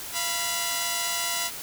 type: tone pair together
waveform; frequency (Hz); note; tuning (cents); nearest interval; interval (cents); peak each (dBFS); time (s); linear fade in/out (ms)
5% pulse; 689 / 981.2; F5 / B5; -24 / -12; tritone; 612; -19 / -16; 0.12-1.51; 50
effects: white hiss -37 dBFS RMS until 1.62 s